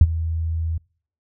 sine tone with ADSR envelope, 81.5 Hz, E2, 19 cents flat, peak -4 dBFS, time 0.01-0.78 s, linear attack 3 ms, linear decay 44 ms, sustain -17 dB, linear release 8 ms, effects noise-tail reverb RT60 0.5 s tail -26 dB re dry

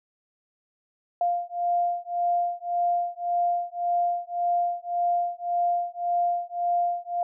sine beating tone pair, 698.5 / 700.3 Hz, F5 / F5, 0 / +5 cents, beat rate 1.8 Hz, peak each -26 dBFS, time 1.21-7.23 s, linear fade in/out 2 ms, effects none

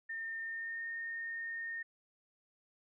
sine tone with pitch glide, 1814 to 1835.1 Hz, A#6 to A#6, -48 to -28 cents, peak -38 dBFS, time 0.09-1.83 s, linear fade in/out 10 ms, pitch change +20 cents, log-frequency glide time 0.42-0.84 s, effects none

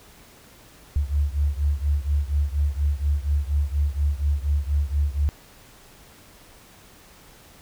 sine beating tone pair, 70.8 / 75 Hz, C#2 / D2, +37 / +37 cents, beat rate 4.2 Hz, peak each -22 / -24 dBFS, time 0.96-5.29 s, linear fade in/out 0 ms, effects pink hiss -50 dBFS RMS until 7.61 s

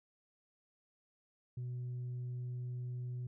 sine tone, 123.9 Hz, B2, 6 cents sharp, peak -36 dBFS, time 1.57-3.27 s, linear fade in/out 5 ms, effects tanh soft clip ceiling -37 dBFS

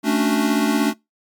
square chord, D major seventh, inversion second, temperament equal, 220 / 277.2 / 293.7 / 370 Hz, A3 / C#4 / D4 / F#4, 0 / 0 / 0 / 0 cents, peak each -21 / -23 / -21 / -27 dBFS, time 0.03-0.94 s, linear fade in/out 50 ms, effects noise-tail reverb RT60 0.2 s tail -24 dB re dry + MP3 96 kbps

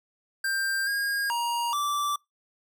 square tone with pitch steps, 1575 / 1626 / 945 / 1166 Hz, G6 / G#6 / A#5 / D6, +8 / -37 / +23 / -13 cents, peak -26 dBFS, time 0.44-2.16 s, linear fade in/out 5 ms, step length 430 ms, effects noise-tail reverb RT60 0.2 s tail -25 dB re dry

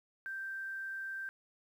sine tone with quantisation, 1568 Hz, G6, in tune, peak -38 dBFS, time 0.26-1.29 s, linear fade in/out 0 ms, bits 11, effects none

